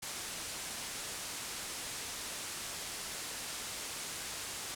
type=low-pass noise; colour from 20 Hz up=white; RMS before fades=-42 dBFS; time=0.02-4.75 s; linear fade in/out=10 ms; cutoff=10000 Hz; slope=24 dB/octave; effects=none

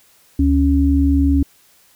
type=tone pair together; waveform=sine; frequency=73.31 / 277.2 Hz; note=D2 / C#4; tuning=-3 / 0 cents; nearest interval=octave + major seventh; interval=2303 cents; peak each=-14 dBFS; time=0.39-1.43 s; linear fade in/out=5 ms; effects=white hiss -53 dBFS RMS until 1.95 s

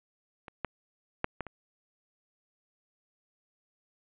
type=clicks; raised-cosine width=0.5 ms; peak=-28 / -16 / -12 / -18 / -26 dBFS; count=5; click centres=0.482 / 0.647 / 1.244 / 1.407 / 1.467 s; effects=resampled to 8000 Hz + 8-bit

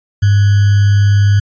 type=tone with sample-and-hold; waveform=sine; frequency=101.3 Hz; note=G#2; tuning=43 cents flat; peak=-6 dBFS; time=0.22-1.4 s; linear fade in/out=10 ms; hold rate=1575 Hz; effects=resampled to 16000 Hz

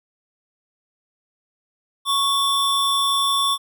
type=tone pair together; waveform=square; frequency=1108.7 / 3520 Hz; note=C#6 / A7; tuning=0 / 0 cents; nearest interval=octave + minor sixth; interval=2000 cents; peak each=-21 dBFS; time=2.05-3.58 s; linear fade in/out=50 ms; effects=none

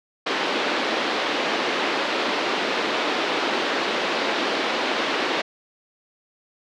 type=band-pass noise; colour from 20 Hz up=pink; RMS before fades=-24 dBFS; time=0.26-5.42 s; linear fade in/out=10 ms; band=280 to 4200 Hz; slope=24 dB/octave; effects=none

